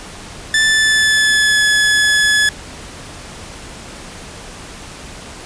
sawtooth tone with pitch glide, 1760 to 1706.9 Hz, A6 to G#6, 0 to +47 cents, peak -7 dBFS, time 0.54-2.49 s, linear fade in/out 2 ms, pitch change -53 cents, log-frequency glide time 0.64-1.63 s, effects pink hiss -33 dBFS RMS until 5.45 s + resampled to 22050 Hz

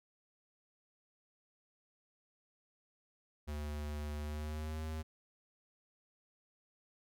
square tone with pitch glide, 74.4 to 78.6 Hz, D2 to D#2, +23 to +18 cents, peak -39 dBFS, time 3.47-5.03 s, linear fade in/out 20 ms, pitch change +95 cents, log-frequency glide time 4.2-4.82 s, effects none

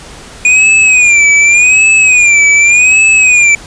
square tone with vibrato, 2447 Hz, D#7, 29 cents flat, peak -4 dBFS, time 0.45-3.55 s, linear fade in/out 2 ms, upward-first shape sine, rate 0.86 Hz, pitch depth 110 cents each way, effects pink hiss -31 dBFS RMS until 3.66 s + resampled to 22050 Hz

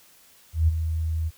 sine tone with ADSR envelope, 80.4 Hz, E2, 43 cents flat, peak -14 dBFS, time 0.53-1.31 s, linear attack 150 ms, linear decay 22 ms, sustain -9 dB, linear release 38 ms, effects white hiss -55 dBFS RMS until 1.37 s

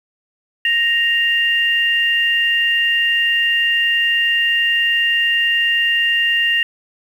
sine tone pair together, 1864.7 / 2794 Hz, A#6 / F7, 0 / 0 cents, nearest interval perfect fifth, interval 700 cents, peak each -16 dBFS, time 0.65-6.63 s, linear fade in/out 2 ms, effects 7-bit

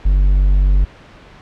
triangle tone, 47.89 Hz, G1, 40 cents flat, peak -7 dBFS, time 0.05-0.85 s, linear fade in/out 10 ms, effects pink hiss -41 dBFS RMS until 1.41 s + low-pass 3000 Hz 12 dB/octave

